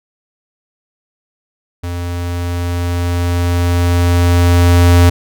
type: tone with level ramp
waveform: square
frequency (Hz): 87.31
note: F2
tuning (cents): 0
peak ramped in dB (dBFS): -20 to -5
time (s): 1.83-5.1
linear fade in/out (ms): 10
effects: none